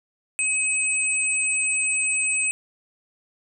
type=tone pair together; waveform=sine; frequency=2545 / 8095 Hz; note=D#7 / B8; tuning=+39 / +42 cents; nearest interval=octave + minor sixth; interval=2003 cents; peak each=-23 dBFS; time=0.39-2.51 s; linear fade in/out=0 ms; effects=none